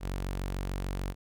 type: tone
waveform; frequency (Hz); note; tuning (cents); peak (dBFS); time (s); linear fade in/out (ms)
sawtooth; 46.77; F#1; +19; -28; 0-1.15; 50
effects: none